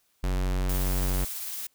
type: tone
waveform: square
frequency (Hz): 46.25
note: F#1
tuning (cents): 0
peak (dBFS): -25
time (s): 0.23-1.25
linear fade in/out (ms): 10
type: noise with tremolo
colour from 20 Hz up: blue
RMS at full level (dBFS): -34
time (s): 0.69-1.67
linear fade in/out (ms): 5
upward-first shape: triangle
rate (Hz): 18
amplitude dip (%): 25
effects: white hiss -69 dBFS RMS until 1.74 s